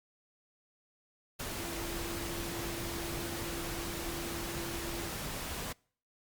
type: tone in noise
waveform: sine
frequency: 339.3 Hz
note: F4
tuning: 50 cents flat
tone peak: -42 dBFS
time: 1.58-5.09 s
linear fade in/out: 10 ms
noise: pink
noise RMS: -39 dBFS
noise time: 1.39-5.73 s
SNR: -6 dB
effects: noise-tail reverb RT60 0.5 s tail -26 dB re dry + Opus 48 kbps